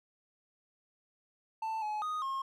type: tone with pitch steps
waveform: triangle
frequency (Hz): 886 / 849 / 1243 / 1075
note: A5 / G#5 / D#6 / C6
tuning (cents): +12 / +38 / -2 / +47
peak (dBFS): -31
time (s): 1.62-2.42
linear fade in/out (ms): 5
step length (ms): 200
effects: none